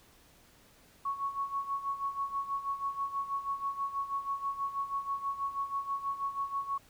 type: tone with tremolo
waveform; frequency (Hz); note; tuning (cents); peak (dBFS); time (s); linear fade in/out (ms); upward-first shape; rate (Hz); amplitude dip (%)
sine; 1108.7; C#6; 0; -29; 1.05-6.78; 5; sine; 6.2; 75
effects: pink hiss -61 dBFS RMS until 6.89 s